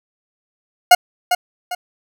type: tone with echo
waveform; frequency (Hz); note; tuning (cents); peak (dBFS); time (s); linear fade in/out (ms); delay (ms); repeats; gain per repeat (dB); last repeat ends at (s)
40% pulse; 718; F5; +48; -3; 0.91-0.95; 5; 400; 2; -9; 1.75
effects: none